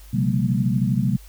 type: tone cluster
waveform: sine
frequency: 127 / 139.8 / 177.7 / 196.4 / 229.6 Hz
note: B2 / C#3 / F3 / G3 / A#3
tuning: +49 / +15 / +30 / +4 / -26 cents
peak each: -22 / -26 / -26 / -23 / -26 dBFS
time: 0.13-1.17 s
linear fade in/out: 10 ms
effects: added 50 Hz sine -41 dBFS peak until 1.28 s + white hiss -51 dBFS RMS until 1.28 s